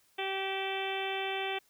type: harmonic tone with a mistuned harmonic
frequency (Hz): 386.8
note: G4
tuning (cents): -23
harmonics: 1 / 2 / 3 / 4 / 5 / 6 / 7 / 8 / 9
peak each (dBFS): -37 / -37 / -47 / -44 / -43 / -41 / -41 / -42 / -44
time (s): 0.18-1.59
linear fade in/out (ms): 10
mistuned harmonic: 7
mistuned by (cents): -31
effects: white hiss -68 dBFS RMS until 1.69 s